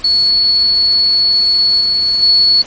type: tone with level steps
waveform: sine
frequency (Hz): 4400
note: C#8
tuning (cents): -14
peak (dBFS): -8 / -10 / -6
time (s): 0.04-2.62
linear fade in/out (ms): 5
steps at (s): 1.8 / 2.22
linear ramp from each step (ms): 20
effects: pink hiss -34 dBFS RMS until 2.66 s + MP3 32 kbps

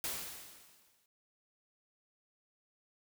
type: noise with exponential decay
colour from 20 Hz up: white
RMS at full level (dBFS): -36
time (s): 0.04-1.06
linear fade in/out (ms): 2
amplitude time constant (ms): 220
effects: none

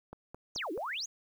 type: click train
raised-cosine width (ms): 1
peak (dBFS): -30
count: 4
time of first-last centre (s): 0.13-0.777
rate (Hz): 4.64
type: exponential two-way sweep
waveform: sine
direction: down then up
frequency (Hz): 6980 to 293.7 to 6980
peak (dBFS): -34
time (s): 0.55-1.06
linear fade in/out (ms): 10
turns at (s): 0.72
effects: 10-bit

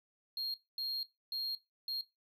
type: tone bursts at uneven times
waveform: triangle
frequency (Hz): 4240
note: C8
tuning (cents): +22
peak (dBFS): -34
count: 4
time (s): 0.37-0.54 / 0.78-1.03 / 1.32-1.55 / 1.88-2.01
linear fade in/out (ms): 2
effects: noise-tail reverb RT60 0.2 s tail -17 dB re dry

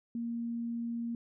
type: tone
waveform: sine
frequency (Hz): 233.8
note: A#3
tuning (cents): +5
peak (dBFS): -33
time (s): 0.15-1.15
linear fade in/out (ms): 2
effects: none

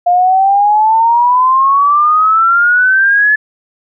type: exponential sweep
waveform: sine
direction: up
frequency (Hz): 700 to 1728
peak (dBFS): -6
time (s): 0.06-3.36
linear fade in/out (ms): 10
effects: none

